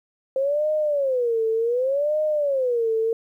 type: tone with vibrato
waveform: sine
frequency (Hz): 523.3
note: C5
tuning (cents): 0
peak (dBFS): -19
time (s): 0.36-3.13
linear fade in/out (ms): 2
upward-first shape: sine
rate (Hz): 0.67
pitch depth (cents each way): 280
effects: 10-bit